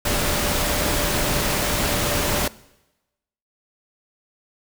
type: tone in noise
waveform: sine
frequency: 587.3 Hz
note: D5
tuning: in tune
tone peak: -30 dBFS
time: 0.05-2.48 s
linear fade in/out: 5 ms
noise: pink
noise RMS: -22 dBFS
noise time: 0.05-2.48 s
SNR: -11 dB
effects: noise-tail reverb RT60 1.0 s tail -21 dB re dry